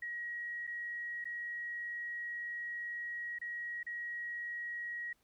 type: tone with dropouts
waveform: sine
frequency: 1901 Hz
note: A#6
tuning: 33 cents sharp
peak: -38 dBFS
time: 0.02-5.13 s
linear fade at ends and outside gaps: 5 ms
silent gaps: 0.669-0.674 / 1.243-1.253 / 3.387-3.414 / 3.831-3.865 s
effects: pink hiss -75 dBFS RMS until 5.23 s